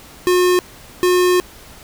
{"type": "tone pair in turn", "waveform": "square", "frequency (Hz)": [360, 360], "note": ["F#4", "F#4"], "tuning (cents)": [-47, -47], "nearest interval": "unison", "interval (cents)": 0, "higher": "neither", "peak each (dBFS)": -12, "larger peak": "neither", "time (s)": [[0.27, 0.59], [1.03, 1.4]], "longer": "second", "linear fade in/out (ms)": 0, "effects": ["pink hiss -41 dBFS RMS until 1.83 s"]}